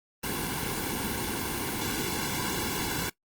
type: noise with comb filter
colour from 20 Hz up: pink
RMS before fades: -31 dBFS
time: 0.23-3.1 s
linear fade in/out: 10 ms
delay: 1.6 ms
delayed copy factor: -0.95
effects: noise-tail reverb RT60 0.1 s tail -19 dB re dry + Opus 32 kbps